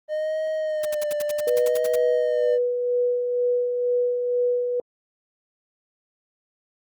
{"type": "tone with vibrato", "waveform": "triangle", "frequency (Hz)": 610, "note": "D#5", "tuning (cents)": -34, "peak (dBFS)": -21, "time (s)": [0.08, 2.59], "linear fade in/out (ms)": 50, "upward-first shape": "sine", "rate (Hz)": 0.66, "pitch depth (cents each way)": 51}
{"type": "noise bursts", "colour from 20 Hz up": "white", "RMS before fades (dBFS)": -33, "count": 13, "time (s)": [0.83, 1.958], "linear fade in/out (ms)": 5, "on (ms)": 24, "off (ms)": 68}
{"type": "tone with tremolo", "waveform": "sine", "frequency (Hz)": 490, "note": "B4", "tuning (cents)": -14, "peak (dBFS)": -18, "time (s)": [1.47, 4.8], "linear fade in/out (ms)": 2, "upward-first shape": "sine", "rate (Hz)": 2.1, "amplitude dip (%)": 40}
{"effects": ["Opus 24 kbps"]}